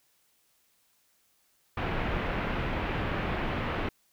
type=low-pass noise; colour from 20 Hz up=pink; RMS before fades=-31 dBFS; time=1.77-3.89 s; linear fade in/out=5 ms; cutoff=2700 Hz; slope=24 dB/octave; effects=white hiss -69 dBFS RMS until 4.12 s